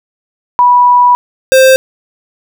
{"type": "tone pair in turn", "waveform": ["sine", "square"], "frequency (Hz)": [980, 525.2], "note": ["B5", "C5"], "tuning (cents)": [-14, 6], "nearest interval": "major seventh", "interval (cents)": 1080, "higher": "first", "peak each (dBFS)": -3, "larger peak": "neither", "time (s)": [[0.59, 1.15], [1.52, 1.76]], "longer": "first", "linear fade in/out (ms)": 0, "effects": []}